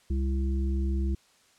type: harmonic tone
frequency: 67 Hz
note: C2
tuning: 42 cents sharp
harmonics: 1 / 3 / 5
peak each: -25 / -35 / -37 dBFS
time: 0.1-1.15 s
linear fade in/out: 5 ms
effects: white hiss -62 dBFS RMS until 1.58 s + low-pass 8000 Hz 12 dB/octave